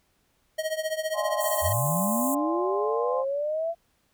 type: tone with tremolo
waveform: square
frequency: 630 Hz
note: D#5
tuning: 21 cents sharp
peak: -24 dBFS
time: 0.58-1.73 s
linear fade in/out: 10 ms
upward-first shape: triangle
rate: 15 Hz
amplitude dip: 90%
type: chord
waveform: sine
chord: D half-diminished seventh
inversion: none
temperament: equal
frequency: 587.3 / 698.5 / 830.6 / 1046.5 Hz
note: D5 / F5 / Ab5 / C6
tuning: 0 / 0 / 0 / 0 cents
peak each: -31 / -34 / -34 / -31 dBFS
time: 1.13-3.25 s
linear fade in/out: 50 ms
type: high-pass noise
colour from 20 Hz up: pink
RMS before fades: -32 dBFS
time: 1.4-2.35 s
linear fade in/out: 10 ms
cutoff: 6900 Hz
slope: 96 dB/octave
type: linear sweep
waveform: sine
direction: up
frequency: 72 to 682 Hz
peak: -25 dBFS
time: 1.61-3.75 s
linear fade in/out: 50 ms
effects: pink hiss -69 dBFS RMS until 4.13 s